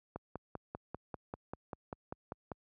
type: click train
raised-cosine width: 1 ms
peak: -26 dBFS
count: 13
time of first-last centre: 0.16-2.518 s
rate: 5.09 Hz
effects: high-pass 60 Hz 12 dB/octave